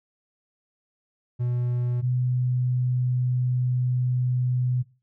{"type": "tone pair in turn", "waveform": ["triangle", "sine"], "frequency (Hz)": [122.4, 125.41], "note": ["B2", "B2"], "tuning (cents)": [-15, 27], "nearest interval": "unison", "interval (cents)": 42, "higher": "second", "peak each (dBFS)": -21, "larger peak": "neither", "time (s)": [[1.39, 2.02], [2.02, 4.83]], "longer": "second", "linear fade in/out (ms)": 20, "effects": ["noise-tail reverb RT60 0.3 s tail -18 dB re dry"]}